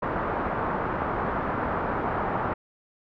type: low-pass noise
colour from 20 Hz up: white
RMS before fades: -28 dBFS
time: 0.02-2.54 s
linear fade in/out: 10 ms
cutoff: 1300 Hz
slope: 24 dB/octave
effects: none